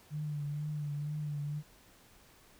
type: tone with vibrato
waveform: sine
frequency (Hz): 148.2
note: D3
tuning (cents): +16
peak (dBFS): -34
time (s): 0.1-1.63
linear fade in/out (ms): 50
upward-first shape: triangle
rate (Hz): 2.1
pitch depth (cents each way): 46
effects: pink hiss -61 dBFS RMS until 2.59 s